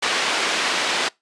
white band-pass noise, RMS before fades -22 dBFS, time 0.02-1.09 s, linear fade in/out 10 ms, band 330 to 3500 Hz, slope 12 dB/octave, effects noise-tail reverb RT60 0.2 s tail -24 dB re dry + resampled to 22050 Hz

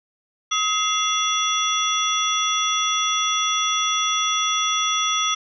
sine tone cluster, 1273 / 2087 / 2762 / 3400 / 5840 Hz, D#6 / C7 / F7 / G#7 / F#8, +39 / -5 / -20 / +40 / -24 cents, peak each -23 / -30 / -30 / -23 / -26 dBFS, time 0.51-5.35 s, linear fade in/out 10 ms, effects none

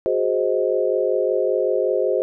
sine chord, Ab dominant seventh, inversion third, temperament equal with one note detuned, 370 / 415.3 / 523.3 / 626.6 Hz, Gb4 / Ab4 / C5 / Eb5, 0 / 0 / 0 / +12 cents, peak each -23 / -23 / -21 / -25 dBFS, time 0.06-2.22 s, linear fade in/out 0 ms, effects none

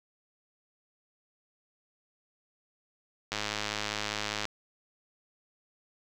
click train, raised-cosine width 0.2 ms, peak -14 dBFS, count 120, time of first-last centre 3.32-4.453 s, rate 105 Hz, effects none

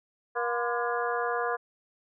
harmonic tone with a mistuned harmonic, 238.4 Hz, A#3, 39 cents sharp, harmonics 2 / 3 / 4 / 5 / 6 / 7, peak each -31 / -33 / -34 / -35 / -36 / -36 dBFS, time 0.35-1.57 s, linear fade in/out 20 ms, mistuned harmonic 4, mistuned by +120 cents, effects none

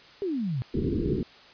sine exponential sweep, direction down, 417.4 to 116.54 Hz, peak -26 dBFS, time 0.22-0.62 s, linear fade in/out 0 ms
white low-pass noise, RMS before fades -27 dBFS, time 0.74-1.23 s, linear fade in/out 2 ms, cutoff 440 Hz, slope 96 dB/octave
effects white hiss -51 dBFS RMS until 1.53 s + resampled to 11025 Hz

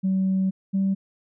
sine tone pair in turn, 190 / 193.77 Hz, F#3 / G3, +46 / -20 cents, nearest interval unison, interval 34 cents, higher second, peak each -18 dBFS, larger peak neither, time 0.03-0.51 / 0.73-0.95 s, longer first, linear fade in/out 20 ms, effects tanh soft clip ceiling -16 dBFS

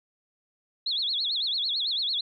sine tone with vibrato, 3800 Hz, A#7, 33 cents sharp, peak -25 dBFS, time 0.86-2.21 s, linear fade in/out 5 ms, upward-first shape sine, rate 9 Hz, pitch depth 240 cents each way, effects none

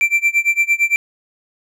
triangle tone with tremolo, 2349 Hz, D7, in tune, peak -8 dBFS, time 0.01-0.96 s, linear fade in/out 0 ms, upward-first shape sine, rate 8.8 Hz, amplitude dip 95%, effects none

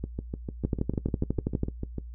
two click trains, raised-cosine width 3 ms, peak -19 / -13 dBFS, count 14 / 13, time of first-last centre 0.04-1.983 / 0.65-1.634 s, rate 6.69 / 12.2 Hz, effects noise-tail reverb RT60 0.1 s tail -18 dB re dry + added 59 Hz sine -38 dBFS peak until 2.14 s

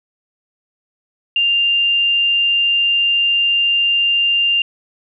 sine tone, 2794 Hz, F7, in tune, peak -12 dBFS, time 1.36-4.62 s, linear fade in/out 2 ms, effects none

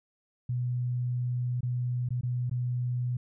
sine tone with dropouts, 123.47 Hz, B2, in tune, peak -27 dBFS, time 0.49-3.17 s, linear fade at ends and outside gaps 5 ms, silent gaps 1.608-1.63 / 2.089-2.105 / 2.211-2.232 / 2.497-2.512 s, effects none

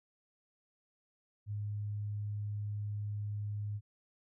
sine tone, 103.83 Hz, G#2, in tune, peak -35 dBFS, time 1.46-3.81 s, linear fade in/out 50 ms, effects none

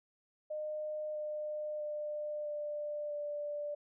sine tone with pitch steps, 610 / 604.4 / 598.8 / 593.3 / 587.9 Hz, D#5 / D5 / D5 / D5 / D5, -34 / +50 / +33 / +18 / +2 cents, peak -36 dBFS, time 0.5-3.75 s, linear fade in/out 10 ms, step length 650 ms, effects none

